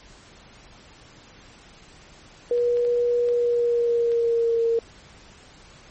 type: tone with pitch glide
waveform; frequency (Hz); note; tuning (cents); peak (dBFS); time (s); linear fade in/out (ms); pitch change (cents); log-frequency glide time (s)
sine; 481.3 to 460.6; B4 to A#4; -45 to -21; -18; 2.51-4.79; 2; -76; 3.3-4.63
type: clicks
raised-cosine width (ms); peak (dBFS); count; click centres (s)
0.2; -26; 5; 2.578 / 2.771 / 2.85 / 3.288 / 4.118
effects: pink hiss -49 dBFS RMS until 5.9 s + MP3 32 kbps